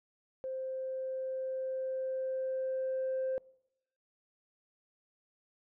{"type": "tone with level ramp", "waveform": "sine", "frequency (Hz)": 523.3, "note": "C5", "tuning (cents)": 0, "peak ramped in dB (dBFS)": [-35, -29], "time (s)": [0.44, 3.38], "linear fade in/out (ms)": 0, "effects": ["noise-tail reverb RT60 0.8 s tail -25 dB re dry", "tanh soft clip ceiling -28 dBFS"]}